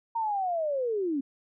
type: linear sweep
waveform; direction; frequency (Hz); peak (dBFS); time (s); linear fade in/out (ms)
sine; down; 932.3 to 261.6; -26; 0.15-1.21; 10
effects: none